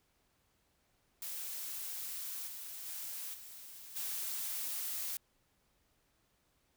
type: noise with level steps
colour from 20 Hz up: blue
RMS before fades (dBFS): -42 / -46 / -43 / -51 / -39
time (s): 1.22-5.17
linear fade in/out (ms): 2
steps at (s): 2.46 / 2.85 / 3.33 / 3.95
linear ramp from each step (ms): 20
effects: pink hiss -75 dBFS RMS until 6.76 s